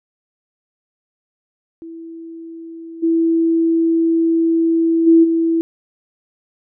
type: tone with level steps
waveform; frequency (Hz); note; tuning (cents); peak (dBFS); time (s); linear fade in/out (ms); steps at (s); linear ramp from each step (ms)
sine; 329.6; E4; 0; -30 / -12 / -6 / -13; 1.82-5.61; 0; 3.02 / 5.06 / 5.23; 20
effects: none